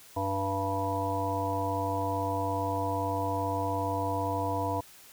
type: harmonic tone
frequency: 97.6 Hz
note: G2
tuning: 7 cents flat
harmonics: 1 / 3 / 5 / 7 / 9 / 10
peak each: -34 / -36 / -36 / -34 / -38 / -33 dBFS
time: 0.16-4.81 s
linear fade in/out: 10 ms
effects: white hiss -53 dBFS RMS until 5.12 s